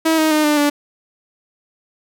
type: tone with pitch steps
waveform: sawtooth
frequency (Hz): 322 / 313.9 / 306 / 298.4 / 290.9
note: E4 / D#4 / D#4 / D4 / D4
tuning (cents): -41 / +15 / -29 / +28 / -16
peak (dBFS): -9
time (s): 0.05-0.7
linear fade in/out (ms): 10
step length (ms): 130
effects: none